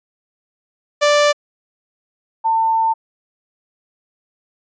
sawtooth / sine tone pair in turn, 587.3 / 897.3 Hz, D5 / A5, 0 / +34 cents, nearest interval perfect fifth, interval 734 cents, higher second, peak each -7 / -13 dBFS, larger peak first, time 1.01-1.33 / 2.44-2.94 s, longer second, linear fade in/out 20 ms, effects resampled to 16000 Hz

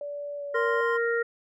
sine tone with pitch glide, 578 to 571.4 Hz, D5 to D5, -28 to -48 cents, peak -32 dBFS, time 0.01-0.81 s, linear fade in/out 2 ms, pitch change -20 cents, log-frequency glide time 0.37-0.43 s
triangle tone, 1045 Hz, C6, 2 cents flat, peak -28 dBFS, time 0.54-0.98 s, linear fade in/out 20 ms
harmonic tone, 466.2 Hz, A#4, in tune, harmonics 1 / 3 / 4, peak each -25 / -30 / -31 dBFS, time 0.54-1.23 s, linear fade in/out 10 ms
effects none

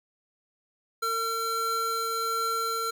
square tone pair together, 453.8 / 1360 Hz, A#4 / F6, -47 / -46 cents, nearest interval octave + perfect fifth, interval 1901 cents, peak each -35 / -28 dBFS, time 1.02-2.91 s, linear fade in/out 10 ms, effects none

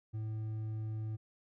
triangle tone with hard clipping, 109.2 Hz, A2, 13 cents flat, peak -37 dBFS, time 0.13-1.17 s, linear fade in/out 20 ms, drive 7 dB, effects none

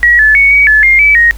sine tone with pitch steps, 1915 / 1733 / 2223 / 2261 / 1726 / 2119 / 2300 / 1872 Hz, A#6 / A6 / C#7 / C#7 / A6 / C7 / D7 / A#6, +46 / -27 / +4 / +34 / -34 / +21 / -37 / +7 cents, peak -3 dBFS, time 0.03-1.31 s, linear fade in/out 0 ms, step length 160 ms, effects added 50 Hz sine -22 dBFS peak until 1.37 s + pink hiss -37 dBFS RMS until 1.37 s

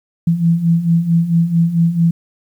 sine beating tone pair, 164.81 / 169.31 Hz, E3 / E3, 0 / +47 cents, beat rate 4.5 Hz, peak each -17 / -12 dBFS, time 0.27-2.11 s, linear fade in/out 5 ms, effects 8-bit

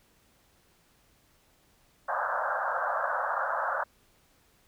white band-pass noise, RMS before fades -30 dBFS, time 2.08-3.84 s, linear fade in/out 10 ms, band 530 to 1600 Hz, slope 96 dB/octave, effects pink hiss -65 dBFS RMS until 4.67 s

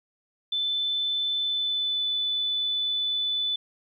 sine tone with pitch glide, 3520 to 3492 Hz, A7 to A7, 0 to -14 cents, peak -24 dBFS, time 0.52-3.56 s, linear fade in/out 5 ms, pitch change -14 cents, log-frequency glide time 1.38-2.09 s, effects 11-bit

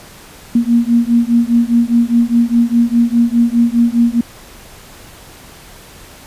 sine beating tone pair, 233.1 / 238 Hz, A#3 / A#3, 0 / +36 cents, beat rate 4.9 Hz, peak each -12 dBFS, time 0.55-4.21 s, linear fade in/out 5 ms, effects pink hiss -38 dBFS RMS until 6.26 s + resampled to 32000 Hz

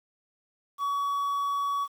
triangle tone with quantisation, 1130 Hz, C#6, 33 cents sharp, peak -24 dBFS, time 0.78-1.88 s, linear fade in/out 50 ms, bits 9, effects none

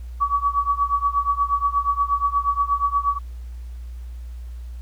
sine tone with tremolo, 1138 Hz, C#6, 45 cents sharp, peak -14 dBFS, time 0.2-3.19 s, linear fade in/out 20 ms, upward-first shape triangle, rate 8.4 Hz, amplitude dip 95%, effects added 60 Hz sine -31 dBFS peak until 4.81 s + pink hiss -57 dBFS RMS until 4.81 s

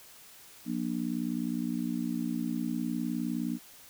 harmonic tone, 59.6 Hz, A#1, 39 cents sharp, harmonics 3 / 4 / 5, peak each -36 / -32 / -35 dBFS, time 0.65-3.59 s, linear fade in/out 50 ms, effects white hiss -53 dBFS RMS until 3.89 s

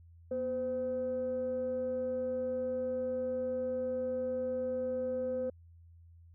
sine tone pair together, 242.1 / 513 Hz, B3 / C5, -34 / -34 cents, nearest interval octave + minor second, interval 1300 cents, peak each -39 / -31 dBFS, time 0.31-5.5 s, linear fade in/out 5 ms, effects tanh soft clip ceiling -27 dBFS + added 84 Hz sine -54 dBFS peak until 6.34 s

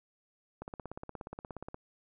click train, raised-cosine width 1 ms, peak -27 dBFS, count 20, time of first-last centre 0.62-1.744 s, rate 16.9 Hz, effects none

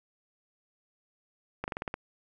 slowing click train, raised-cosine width 0.5 ms, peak -18 dBFS, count 7, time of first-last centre 1.64-1.941 s, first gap 39 ms, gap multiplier 1.1, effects none

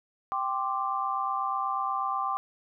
sine chord, G suspended fourth, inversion none, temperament equal, 784 / 1046.5 / 1174.7 Hz, G5 / C6 / D6, 0 / 0 / 0 cents, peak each -32 / -32 / -30 dBFS, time 0.32-2.37 s, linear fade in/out 0 ms, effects none

